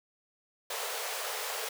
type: high-pass noise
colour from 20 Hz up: pink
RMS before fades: -36 dBFS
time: 0.7-1.69 s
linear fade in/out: 5 ms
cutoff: 420 Hz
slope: 96 dB/octave
effects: none